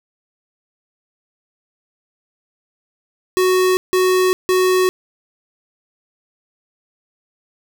square tone bursts, 370.1 Hz, F#4, in tune, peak -13 dBFS, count 3, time 3.37-4.89 s, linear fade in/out 0 ms, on 400 ms, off 160 ms, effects 8-bit

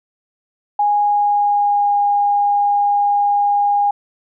sine tone with pitch glide, 825 to 815.5 Hz, G#5 to G#5, -12 to -32 cents, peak -12 dBFS, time 0.79-3.91 s, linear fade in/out 5 ms, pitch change -20 cents, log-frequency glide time 0.97-1.97 s, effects none

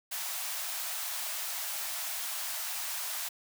white high-pass noise, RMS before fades -36 dBFS, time 0.11-3.29 s, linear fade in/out 10 ms, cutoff 600 Hz, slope 96 dB/octave, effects none

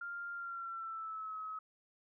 sine tone with pitch glide, 1396.9 to 1281 Hz, F6 to E6, 0 to -50 cents, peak -40 dBFS, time 0.01-1.59 s, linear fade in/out 5 ms, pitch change -150 cents, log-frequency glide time 0.34-1.37 s, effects none

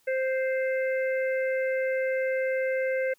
harmonic tone, 523.3 Hz, C5, in tune, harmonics 1 / 3 / 4 / 5, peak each -25 / -35 / -35 / -47 dBFS, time 0.07-3.14 s, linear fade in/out 10 ms, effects white hiss -66 dBFS RMS until 3.18 s

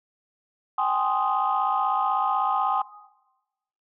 sine chord, Ab major seventh, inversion third, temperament equal with one note detuned, 774.5 / 830.6 / 1046.5 / 1244.5 Hz, G5 / Ab5 / C6 / Eb6, -21 / 0 / 0 / 0 cents, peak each -26 dBFS, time 0.78-2.82 s, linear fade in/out 5 ms, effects noise-tail reverb RT60 1.0 s tail -17 dB re dry + tanh soft clip ceiling -13 dBFS

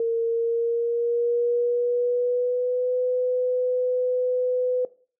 sine tone with pitch glide, 460 to 501.6 Hz, A#4 to B4, -23 to +27 cents, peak -20 dBFS, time 0-4.85 s, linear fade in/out 2 ms, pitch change +150 cents, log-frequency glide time 0.24-2.95 s, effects noise-tail reverb RT60 0.4 s tail -18 dB re dry

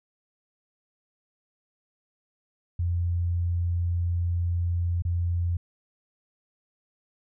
sine tone with dropouts, 86.7 Hz, F2, 12 cents flat, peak -23 dBFS, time 2.79-5.57 s, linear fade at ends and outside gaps 5 ms, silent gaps 5.022-5.05 s, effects none

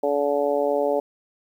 harmonic tone, 143.6 Hz, D3, 39 cents flat, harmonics 2 / 3 / 4 / 5 / 6, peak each -30 / -24 / -22 / -29 / -31 dBFS, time 0.03-1 s, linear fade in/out 5 ms, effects 9-bit

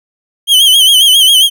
45% pulse tone with vibrato, 3136 Hz, G7, in tune, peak -4 dBFS, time 0.47-1.5 s, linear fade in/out 50 ms, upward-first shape sine, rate 7.4 Hz, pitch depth 86 cents each way, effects none

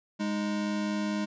square tone pair together, 206.5 / 310.8 Hz, G#3 / D#4, -10 / -2 cents, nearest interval perfect fifth, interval 708 cents, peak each -30 / -35 dBFS, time 0.19-1.26 s, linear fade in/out 20 ms, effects resampled to 16000 Hz

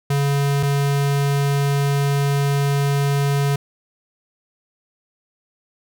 square tone pair in turn, 141 / 141 Hz, C#3 / C#3, +30 / +30 cents, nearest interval unison, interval 0 cents, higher neither, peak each -17 dBFS, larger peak neither, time 0.1-0.63 / 0.63-3.56 s, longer second, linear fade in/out 5 ms, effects none

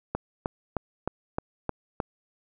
click train, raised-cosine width 1 ms, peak -13 dBFS, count 7, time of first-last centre 0.15-2.002 s, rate 3.24 Hz, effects none

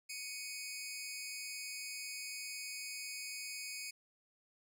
15% pulse tone pair together, 2239 / 2500 Hz, C#7 / D#7, +17 / +8 cents, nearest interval major second, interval 191 cents, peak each -39 / -38 dBFS, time 0.09-3.91 s, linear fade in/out 10 ms, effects none

